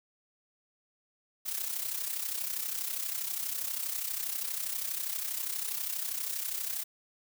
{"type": "noise with amplitude modulation", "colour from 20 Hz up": "blue", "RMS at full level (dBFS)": -32, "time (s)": [1.45, 6.84], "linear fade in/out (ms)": 20, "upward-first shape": "sine", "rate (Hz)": 32.4, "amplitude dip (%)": 65, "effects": []}